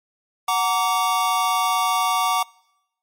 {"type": "chord", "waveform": "square", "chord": "Gb augmented", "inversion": "none", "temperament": "just", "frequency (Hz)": [740, 925, 1156.2], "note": ["Gb5", "Bb5", "D6"], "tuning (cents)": [0, -14, -27], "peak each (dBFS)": [-24, -25, -22], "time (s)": [0.48, 2.43], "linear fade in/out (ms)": 5, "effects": ["noise-tail reverb RT60 0.9 s tail -26 dB re dry", "MP3 64 kbps"]}